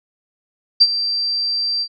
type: tone with ADSR envelope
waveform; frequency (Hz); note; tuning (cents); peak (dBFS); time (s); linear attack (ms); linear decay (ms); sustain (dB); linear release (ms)
sine; 4699; D8; 0; -4; 0.8-1.88; 17; 47; -13; 65
effects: MP3 64 kbps